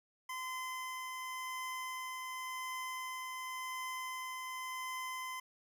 25% pulse tone with tremolo, 1028 Hz, C6, 31 cents flat, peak -35 dBFS, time 0.29-5.4 s, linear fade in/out 5 ms, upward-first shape triangle, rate 0.91 Hz, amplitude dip 25%, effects none

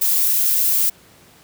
violet noise, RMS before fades -17 dBFS, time 0.01-0.9 s, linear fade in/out 10 ms, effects pink hiss -49 dBFS RMS until 1.43 s + high-pass 80 Hz 12 dB/octave

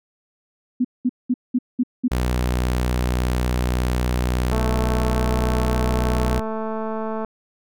sine tone bursts, 249.3 Hz, B3, 16 cents sharp, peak -15 dBFS, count 6, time 0.8-2.082 s, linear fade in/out 10 ms, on 47 ms, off 200 ms
sawtooth tone, 61.74 Hz, B1, in tune, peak -15 dBFS, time 2.11-6.4 s, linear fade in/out 10 ms
click train, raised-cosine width 1 ms, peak -15 dBFS, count 601, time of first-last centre 4.52-7.247 s, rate 220 Hz
effects none

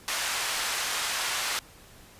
pink band-pass noise, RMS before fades -30 dBFS, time 0.08-1.59 s, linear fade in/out 0 ms, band 1100 to 10000 Hz, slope 12 dB/octave, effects pink hiss -52 dBFS RMS until 2.19 s + resampled to 32000 Hz

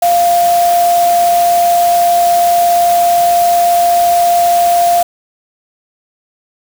sine tone in noise, 696 Hz, F5, 6 cents flat, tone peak -7 dBFS, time 0.02-5.03 s, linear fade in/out 5 ms, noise white, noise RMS -22 dBFS, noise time 0.02-5.03 s, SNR +12 dB, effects none

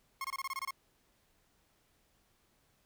30% pulse tone bursts, 1079 Hz, C#6, 47 cents flat, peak -33 dBFS, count 9, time 0.21-0.708 s, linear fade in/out 2 ms, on 34 ms, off 24 ms, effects pink hiss -72 dBFS RMS until 2.85 s

